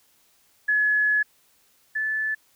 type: tone pair in turn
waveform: sine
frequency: 1700 / 1741.7 Hz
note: G#6 / A6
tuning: +40 / -18 cents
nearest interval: unison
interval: 42 cents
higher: second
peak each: -18 / -23 dBFS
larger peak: first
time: 0.68-1.23 / 1.95-2.35 s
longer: first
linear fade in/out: 10 ms
effects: white hiss -62 dBFS RMS until 2.55 s